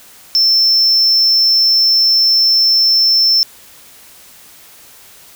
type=tone; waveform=triangle; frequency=5340 Hz; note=E8; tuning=22 cents sharp; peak=-7 dBFS; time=0.35-3.43 s; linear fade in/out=0 ms; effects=white hiss -41 dBFS RMS until 5.35 s